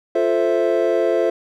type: chord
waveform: triangle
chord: F major seventh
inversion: none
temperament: equal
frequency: 349.2 / 440 / 523.3 / 659.3 Hz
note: F4 / A4 / C5 / E5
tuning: 0 / 0 / 0 / 0 cents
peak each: -19 dBFS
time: 0.15-1.3 s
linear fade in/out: 5 ms
effects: none